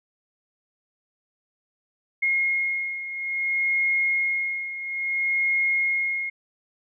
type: beating tone pair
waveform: sine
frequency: 2150 / 2150.59 Hz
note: C7 / C7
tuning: +47 / +47 cents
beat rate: 0.59 Hz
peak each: -23 / -28 dBFS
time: 2.22-6.3 s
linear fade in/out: 10 ms
effects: none